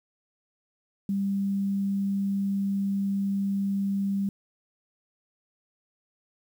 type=tone with quantisation; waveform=sine; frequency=197.6 Hz; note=G3; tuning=14 cents sharp; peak=-24 dBFS; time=1.09-4.29 s; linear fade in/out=2 ms; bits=9; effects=none